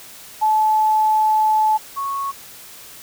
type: tone pair in turn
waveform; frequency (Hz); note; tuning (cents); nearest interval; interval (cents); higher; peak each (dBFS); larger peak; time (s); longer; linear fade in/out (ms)
sine; 865 / 1105.1; A5 / C#6; -30 / -6; major third; 424; second; -13 / -21; first; 0.41-1.78 / 1.96-2.32; first; 20
effects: white hiss -40 dBFS RMS until 3.02 s